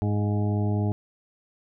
harmonic tone with a mistuned harmonic, 103.83 Hz, G#2, in tune, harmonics 1 / 2 / 3 / 4 / 6 / 7 / 8, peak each -23 / -29 / -33 / -35 / -39 / -40 / -41 dBFS, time 0.02-0.92 s, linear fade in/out 0 ms, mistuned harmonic 7, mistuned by -17 cents, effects none

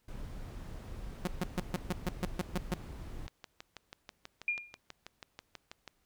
brown noise, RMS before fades -43 dBFS, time 0.08-3.27 s, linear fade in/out 5 ms
sawtooth tone bursts, 180.4 Hz, F#3, 44 cents flat, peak -26 dBFS, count 10, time 1.25-2.74 s, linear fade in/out 0 ms, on 23 ms, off 140 ms
click train, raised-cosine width 0.2 ms, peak -27 dBFS, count 17, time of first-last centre 3.28-5.877 s, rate 6.16 Hz
sine tone with exponential decay, 2413 Hz, D7, 46 cents sharp, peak -26 dBFS, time 4.48-4.77 s, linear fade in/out 2 ms, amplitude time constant 62 ms
effects pink hiss -75 dBFS RMS until 6.05 s

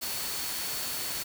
sine tone in noise, 4435 Hz, C#8, in tune, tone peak -40 dBFS, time 0.01-1.24 s, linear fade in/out 20 ms, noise white, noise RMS -34 dBFS, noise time 0.01-1.24 s, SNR -9 dB, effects none

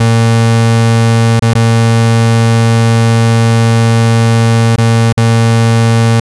35% pulse tone with dropouts, 114.5 Hz, A#2, 31 cents flat, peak -4 dBFS, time 0-6.2 s, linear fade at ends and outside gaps 5 ms, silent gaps 1.396-1.422 / 1.537-1.551 / 4.761-4.78 / 5.127-5.174 s, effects resampled to 24000 Hz

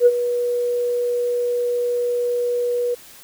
sine tone with ADSR envelope, 485 Hz, B4, 31 cents flat, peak -6 dBFS, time 0-2.95 s, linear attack 62 ms, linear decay 43 ms, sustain -12 dB, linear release 13 ms, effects tanh soft clip ceiling -3 dBFS + white hiss -44 dBFS RMS until 3.23 s

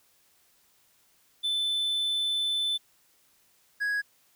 triangle tone pair in turn, 3520 / 1661.2 Hz, A7 / G#6, 0 / 0 cents, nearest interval octave + minor second, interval 1300 cents, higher first, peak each -24 dBFS, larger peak neither, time 1.43-2.78 / 3.8-4.02 s, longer first, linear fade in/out 20 ms, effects white hiss -65 dBFS RMS until 4.35 s

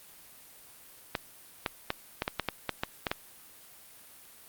clicks, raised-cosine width 0.3 ms, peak -12 dBFS, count 11, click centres 1.152 / 1.662 / 1.904 / 2.221 / 2.279 / 2.397 / 2.487 / 2.693 / 2.835 / 3.068 / 3.115 s, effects white hiss -53 dBFS RMS until 4.48 s + Opus 32 kbps

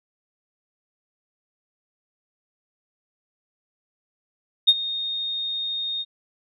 sine tone with ADSR envelope, 3694 Hz, A#7, 16 cents flat, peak -8 dBFS, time 4.67-6.05 s, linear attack 19 ms, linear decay 42 ms, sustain -17 dB, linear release 40 ms, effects tanh soft clip ceiling -5 dBFS

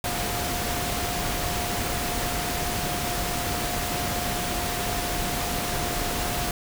sine tone in noise, 708 Hz, F5, 23 cents sharp, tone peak -33 dBFS, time 0.04-6.51 s, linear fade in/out 2 ms, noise pink, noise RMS -28 dBFS, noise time 0.04-6.51 s, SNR -8 dB, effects none

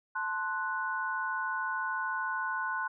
sine chord, F# diminished, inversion first, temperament equal, 880 / 1046.5 / 1480 Hz, A5 / C6 / F#6, 0 / 0 / 0 cents, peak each -38 / -35 / -33 dBFS, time 0.15-2.88 s, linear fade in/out 10 ms, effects none

